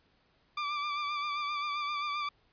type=tone with vibrato; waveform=sawtooth; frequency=1174.7 Hz; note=D6; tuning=in tune; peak=-28 dBFS; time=0.57-2.29 s; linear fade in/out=5 ms; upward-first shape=sine; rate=7.6 Hz; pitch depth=37 cents each way; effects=pink hiss -69 dBFS RMS until 2.52 s + resampled to 11025 Hz